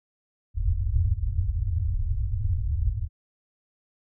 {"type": "low-pass noise", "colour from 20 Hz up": "white", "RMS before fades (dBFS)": -25, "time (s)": [0.54, 3.09], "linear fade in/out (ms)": 50, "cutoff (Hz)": 110, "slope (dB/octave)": 96, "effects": []}